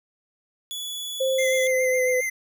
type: tone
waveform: sawtooth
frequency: 3416 Hz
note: G#7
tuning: 48 cents sharp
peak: -27 dBFS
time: 0.71-1.67 s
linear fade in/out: 0 ms
type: tone with pitch glide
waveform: sine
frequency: 527 to 505.5 Hz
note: C5 to B4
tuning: +12 to +40 cents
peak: -20 dBFS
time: 1.2-2.21 s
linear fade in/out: 10 ms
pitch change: -72 cents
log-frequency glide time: 1.34-2.1 s
type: tone with vibrato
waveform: square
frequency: 2068 Hz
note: C7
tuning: 21 cents flat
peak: -25 dBFS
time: 1.38-2.3 s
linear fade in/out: 10 ms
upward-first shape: sine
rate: 7.3 Hz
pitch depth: 32 cents each way
effects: none